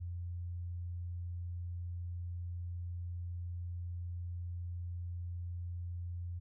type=tone; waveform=sine; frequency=87.31 Hz; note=F2; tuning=in tune; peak=-38 dBFS; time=0-6.4 s; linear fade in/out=20 ms; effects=none